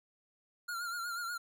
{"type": "tone with vibrato", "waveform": "square", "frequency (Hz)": 1400, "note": "F6", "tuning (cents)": 4, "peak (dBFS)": -37, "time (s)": [0.68, 1.38], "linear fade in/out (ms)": 10, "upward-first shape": "sine", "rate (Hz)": 8.2, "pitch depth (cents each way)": 55, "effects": []}